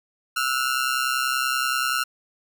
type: ring-modulated tone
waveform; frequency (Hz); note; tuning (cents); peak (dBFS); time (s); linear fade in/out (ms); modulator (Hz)
sawtooth; 1383; F6; -17; -15; 0.36-2.04; 10; 65.2
effects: none